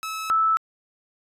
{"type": "tone pair in turn", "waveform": ["sawtooth", "sine"], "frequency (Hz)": [1298, 1312.3], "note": ["E6", "E6"], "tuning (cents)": [-27, -8], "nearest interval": "unison", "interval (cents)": 19, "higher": "second", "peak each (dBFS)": [-25, -17], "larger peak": "second", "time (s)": [[0.03, 0.3], [0.3, 0.57]], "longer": "neither", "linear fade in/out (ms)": 0, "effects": ["resampled to 32000 Hz"]}